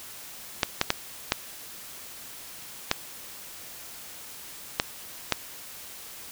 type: clicks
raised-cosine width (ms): 0.2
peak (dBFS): -3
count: 7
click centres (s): 0.632 / 0.814 / 0.904 / 1.321 / 2.914 / 4.799 / 5.323
effects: white hiss -43 dBFS RMS until 6.31 s